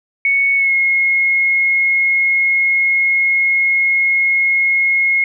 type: tone with pitch glide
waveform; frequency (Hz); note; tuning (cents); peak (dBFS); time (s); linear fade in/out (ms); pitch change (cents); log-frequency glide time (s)
sine; 2217 to 2160; C#7 to C#7; 0 to -45; -11; 0.25-5.24; 2; -45; 0.56-0.73
effects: none